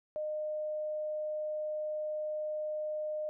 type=tone; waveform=sine; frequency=611 Hz; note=D#5; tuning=32 cents flat; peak=-33 dBFS; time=0.16-3.29 s; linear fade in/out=0 ms; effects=none